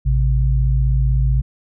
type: tone pair together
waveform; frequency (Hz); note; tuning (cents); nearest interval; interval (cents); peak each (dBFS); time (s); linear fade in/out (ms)
sine; 55 / 130.81; A1 / C3; 0 / 0; octave + minor third; 1500; -14 / -18; 0.05-1.42; 20
effects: none